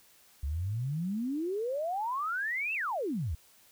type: exponential two-way sweep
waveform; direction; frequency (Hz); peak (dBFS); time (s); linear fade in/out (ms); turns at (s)
sine; up then down; 66.2 to 2733 to 66.2; -30; 0.43-3.35; 5; 2.74
effects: white hiss -61 dBFS RMS until 3.71 s